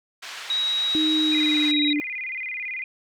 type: band-pass noise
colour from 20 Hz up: pink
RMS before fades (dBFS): -37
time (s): 0.22-1.72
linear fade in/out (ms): 10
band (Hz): 1400 to 4900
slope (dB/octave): 12
type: tone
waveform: sine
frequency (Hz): 3827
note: A#7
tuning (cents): +45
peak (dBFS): -21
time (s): 0.5-1.93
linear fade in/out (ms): 2
type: tone with pitch glide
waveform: sine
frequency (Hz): 311.1 to 294.7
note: D#4 to D4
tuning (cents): 0 to +6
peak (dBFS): -21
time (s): 0.95-2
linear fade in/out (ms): 0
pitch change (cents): -94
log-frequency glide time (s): 1.16-1.88
type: tone with vibrato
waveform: sine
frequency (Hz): 2239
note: C#7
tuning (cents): +17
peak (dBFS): -28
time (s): 1.32-2.84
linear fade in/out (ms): 2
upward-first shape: square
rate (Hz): 18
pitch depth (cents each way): 150
effects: none